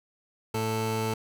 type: tone pair together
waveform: 25% pulse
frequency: 111.2 / 441.7 Hz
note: A2 / A4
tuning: +19 / +7 cents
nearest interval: 2 octaves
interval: 2388 cents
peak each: -26 dBFS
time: 0.54-1.14 s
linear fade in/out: 5 ms
effects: none